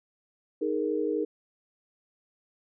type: chord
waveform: sine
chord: D# suspended fourth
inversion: none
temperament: just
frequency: 311.1 / 414.8 / 466.7 Hz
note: D#4 / G#4 / A#4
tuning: 0 / -2 / +2 cents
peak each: -30 dBFS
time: 0.61-1.25 s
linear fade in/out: 10 ms
effects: none